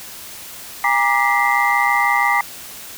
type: tone cluster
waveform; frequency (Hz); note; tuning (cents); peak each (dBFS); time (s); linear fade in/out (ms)
sine; 813 / 942 / 1180 / 1948 / 2074; G#5 / A#5 / D6 / B6 / C7; -37 / +18 / +8 / -24 / -16; -20; 0.84-2.41; 2
effects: white hiss -35 dBFS RMS until 2.97 s